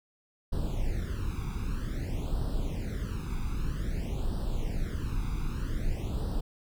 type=noise with flanger; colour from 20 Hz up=brown; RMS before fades=-31 dBFS; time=0.52-6.41 s; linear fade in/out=10 ms; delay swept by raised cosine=0.22 to 0.83 ms; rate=0.52 Hz; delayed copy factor=+1; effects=none